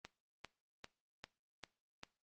click train, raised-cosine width 0.2 ms, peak -29 dBFS, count 6, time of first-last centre 0.05-2.034 s, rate 2.52 Hz, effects noise-tail reverb RT60 0.3 s tail -19 dB re dry + Opus 32 kbps

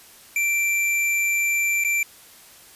square tone with dropouts, 2349 Hz, D7, in tune, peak -20 dBFS, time 0.36-2.03 s, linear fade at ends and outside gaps 2 ms, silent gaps 1.839-1.847 s, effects white hiss -48 dBFS RMS until 2.75 s + resampled to 32000 Hz

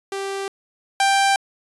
sawtooth tone pair in turn, 392 / 787.2 Hz, G4 / G5, 0 / +7 cents, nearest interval octave, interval 1207 cents, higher second, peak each -21 / -11 dBFS, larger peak second, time 0.12-0.48 / 1-1.36 s, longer neither, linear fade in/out 2 ms, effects resampled to 24000 Hz

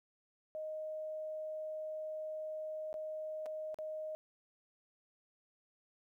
sine tone with dropouts, 622.3 Hz, D#5, in tune, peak -39 dBFS, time 0.55-4.15 s, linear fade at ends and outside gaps 0 ms, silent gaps 2.929-2.941 / 3.459-3.463 / 3.744-3.787 s, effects 13-bit

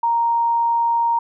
sine tone, 932.3 Hz, A#5, in tune, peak -15 dBFS, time 0.03-1.19 s, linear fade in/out 5 ms, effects none

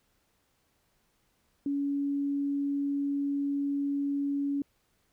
sine tone, 282.1 Hz, C#4, 30 cents sharp, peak -27 dBFS, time 1.66-4.62 s, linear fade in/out 2 ms, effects pink hiss -72 dBFS RMS until 5.12 s

